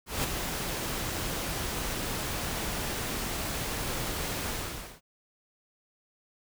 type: noise with ADSR envelope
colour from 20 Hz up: pink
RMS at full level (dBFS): -28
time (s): 0.06-5.01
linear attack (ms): 180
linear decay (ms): 9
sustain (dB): -5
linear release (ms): 500
effects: none